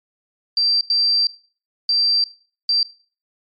sine tone bursts at uneven times, 4699 Hz, D8, in tune, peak -14 dBFS, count 4, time 0.57-0.81 / 0.9-1.27 / 1.89-2.24 / 2.69-2.83 s, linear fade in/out 2 ms, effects noise-tail reverb RT60 0.4 s tail -18 dB re dry + MP3 64 kbps

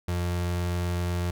35% pulse tone, 87.9 Hz, F2, 12 cents sharp, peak -24 dBFS, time 0.08-1.31 s, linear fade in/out 5 ms, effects none

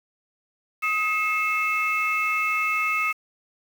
sine tone cluster, 1262 / 2158 / 2630 Hz, D#6 / C#7 / E7, +24 / -47 / -5 cents, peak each -25 dBFS, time 0.82-3.13 s, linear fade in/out 20 ms, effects tanh soft clip ceiling -13 dBFS + 7-bit

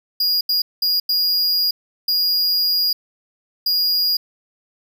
square tone bursts at uneven times, 4862 Hz, D#8, 41 cents flat, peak -16 dBFS, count 6, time 0.2-0.41 / 0.49-0.62 / 0.82-1 / 1.09-1.71 / 2.08-2.93 / 3.66-4.17 s, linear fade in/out 5 ms, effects none

